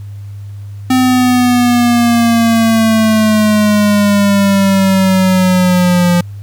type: exponential sweep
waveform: square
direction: down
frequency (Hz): 257.3 to 174.61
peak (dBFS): -8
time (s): 0.9-6.21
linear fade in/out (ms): 5
effects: added 101 Hz sine -24 dBFS peak until 6.42 s + pink hiss -49 dBFS RMS until 6.42 s